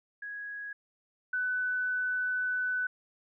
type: tone pair in turn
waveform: sine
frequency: 1661.2 / 1498.8 Hz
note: G#6 / F#6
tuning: 0 / +22 cents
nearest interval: major second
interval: 178 cents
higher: first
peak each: -37 / -28 dBFS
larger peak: second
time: 0.22-0.73 / 1.33-2.87 s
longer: second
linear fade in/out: 5 ms
effects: none

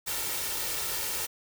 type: noise with comb filter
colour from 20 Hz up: white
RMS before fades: -32 dBFS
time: 0.06-1.27 s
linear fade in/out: 20 ms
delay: 2.2 ms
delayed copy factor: +0.5
effects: none

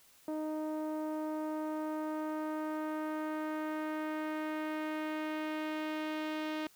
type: tone with low-pass filter sweep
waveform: sawtooth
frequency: 309.5 Hz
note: D#4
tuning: 9 cents flat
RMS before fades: -37 dBFS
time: 0.28-6.67 s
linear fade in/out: 2 ms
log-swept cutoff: 730 to 3400 Hz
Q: 1.2
effects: white hiss -63 dBFS RMS until 6.75 s

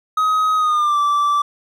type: tone with pitch glide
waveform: triangle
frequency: 1263 to 1164.9 Hz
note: D#6 to D6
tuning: +26 to -14 cents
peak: -12 dBFS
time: 0.17-1.42 s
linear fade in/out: 5 ms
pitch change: -140 cents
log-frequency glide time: 0.56-0.99 s
effects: none

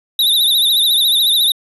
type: tone with vibrato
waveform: square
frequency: 3727 Hz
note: A#7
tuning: 1 cent flat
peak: -11 dBFS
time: 0.19-1.52 s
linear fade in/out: 2 ms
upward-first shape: triangle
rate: 14 Hz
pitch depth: 120 cents each way
effects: resampled to 32000 Hz

